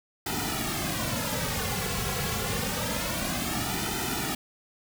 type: noise with flanger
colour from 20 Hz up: pink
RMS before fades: -30 dBFS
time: 0.26-4.35 s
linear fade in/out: 5 ms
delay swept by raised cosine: 1.8 to 3.3 ms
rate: 0.27 Hz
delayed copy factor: -1
effects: none